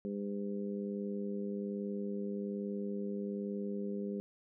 harmonic tone, 101.2 Hz, G#2, 44 cents flat, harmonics 2 / 3 / 4 / 5, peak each -37 / -47 / -41 / -46 dBFS, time 0.05-4.2 s, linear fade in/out 0 ms, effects none

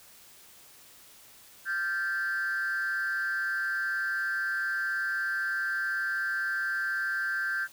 sine tone with frequency modulation, 1565 Hz, G6, 3 cents flat, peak -26 dBFS, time 1.65-7.68 s, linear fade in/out 50 ms, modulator 176 Hz, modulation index 0.69, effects tanh soft clip ceiling -25 dBFS + white hiss -54 dBFS RMS until 7.72 s

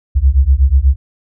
sine beating tone pair, 63.5 / 71.7 Hz, B1 / D2, +49 / -41 cents, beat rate 8.2 Hz, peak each -10 dBFS, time 0.15-0.96 s, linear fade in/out 20 ms, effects none

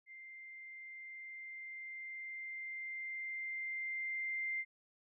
sine tone with level ramp, 2093 Hz, C7, in tune, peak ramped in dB -50 to -35 dBFS, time 0.06-4.65 s, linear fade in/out 50 ms, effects none

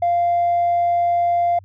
triangle tone with tanh clipping, 695 Hz, F5, 9 cents flat, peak -15 dBFS, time 0.02-1.59 s, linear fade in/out 5 ms, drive 5 dB, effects added 95 Hz sine -42 dBFS peak until 1.64 s

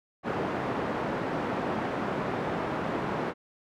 pink band-pass noise, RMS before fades -31 dBFS, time 0.23-3.34 s, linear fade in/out 50 ms, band 190 to 1300 Hz, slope 12 dB/octave, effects none

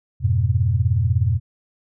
sine chord, F diminished, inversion none, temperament equal, 87.31 / 103.83 / 123.47 Hz, F2 / Ab2 / Cb3, 0 / 0 / 0 cents, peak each -20 dBFS, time 0.2-1.4 s, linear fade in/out 50 ms, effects none

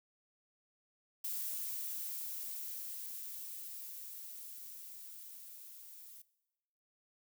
violet noise with level ramp, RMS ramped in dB -39 to -54 dBFS, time 1.24-6.22 s, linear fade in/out 5 ms, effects noise-tail reverb RT60 1.0 s tail -20 dB re dry

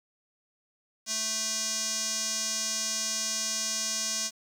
square tone with band-pass filter, 220 Hz, A3, in tune, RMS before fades -31 dBFS, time 1.06-4.31 s, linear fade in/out 50 ms, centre 6100 Hz, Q 3.4, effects 8-bit

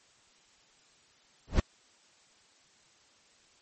brown noise with exponential growth, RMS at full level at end -18 dBFS, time 1.47-1.6 s, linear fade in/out 5 ms, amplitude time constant 28 ms, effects white hiss -63 dBFS RMS until 3.61 s + MP3 32 kbps

